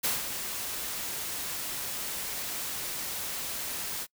white noise with ADSR envelope, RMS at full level -27 dBFS, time 0.03-4.07 s, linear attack 17 ms, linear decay 170 ms, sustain -8 dB, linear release 44 ms, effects noise-tail reverb RT60 0.1 s tail -25 dB re dry

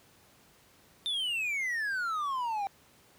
triangle exponential sweep, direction down, 3610 to 774 Hz, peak -28 dBFS, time 1.06-2.67 s, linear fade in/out 0 ms, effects pink hiss -61 dBFS RMS until 3.18 s + high-pass 80 Hz 12 dB/octave

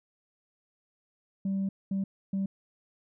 sine tone bursts at uneven times, 194.4 Hz, G3, 14 cents flat, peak -25 dBFS, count 3, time 1.45-1.69 / 1.91-2.04 / 2.33-2.46 s, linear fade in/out 5 ms, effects tanh soft clip ceiling -25 dBFS

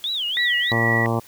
sine tone with vibrato, 3346 Hz, G#7, 12 cents sharp, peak -22 dBFS, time 0.04-0.72 s, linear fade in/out 0 ms, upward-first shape sine, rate 3.3 Hz, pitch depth 280 cents each way
sine tone with tremolo, 1940 Hz, B6, 31 cents flat, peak -18 dBFS, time 0.37-1.06 s, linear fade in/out 0 ms, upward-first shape sine, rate 2.3 Hz, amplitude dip 35%
harmonic tone, 115.3 Hz, A#2, 19 cents flat, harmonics 1 / 2 / 3 / 4 / 5 / 6 / 7 / 8 / 9 / 10, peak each -23 / -26 / -28 / -29 / -30 / -31 / -31 / -32 / -33 / -33 dBFS, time 0.71-1.2 s, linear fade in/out 10 ms
effects white hiss -48 dBFS RMS until 1.27 s

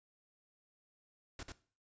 pink noise with echo, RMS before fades -45 dBFS, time 1.39-1.43 s, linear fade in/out 2 ms, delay 91 ms, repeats 1, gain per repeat -2 dB, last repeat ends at 1.521 s, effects noise-tail reverb RT60 0.4 s tail -17 dB re dry + resampled to 16000 Hz

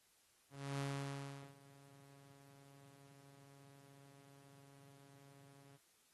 sawtooth tone with ADSR envelope, 139.1 Hz, C#3, 6 cents sharp, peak -35 dBFS, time 0.5-5.78 s, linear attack 290 ms, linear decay 740 ms, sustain -23 dB, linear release 26 ms, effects white hiss -73 dBFS RMS until 6.13 s + AAC 32 kbps

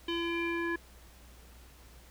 square tone with low-pass filter sweep, 338.7 Hz, E4, 47 cents sharp, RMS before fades -33 dBFS, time 0.08-0.76 s, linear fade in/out 5 ms, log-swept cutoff 3200 to 1800 Hz, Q 5.3, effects added 60 Hz sine -54 dBFS peak until 2.1 s + pink hiss -58 dBFS RMS until 2.1 s

